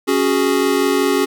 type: chord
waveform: square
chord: C# suspended fourth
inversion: none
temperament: equal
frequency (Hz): 277.2 / 370 / 415.3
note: C#4 / F#4 / G#4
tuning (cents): 0 / 0 / 0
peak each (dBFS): -19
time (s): 0.07-1.26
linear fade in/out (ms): 20
effects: none